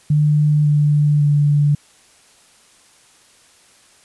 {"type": "tone with pitch steps", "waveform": "sine", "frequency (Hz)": [149.6, 147.8, 146.01], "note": ["D3", "D3", "D3"], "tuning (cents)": [32, 11, -10], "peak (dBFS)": -11, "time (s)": [0.1, 1.75], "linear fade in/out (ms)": 5, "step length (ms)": 550, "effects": ["white hiss -51 dBFS RMS until 4.04 s", "resampled to 24000 Hz"]}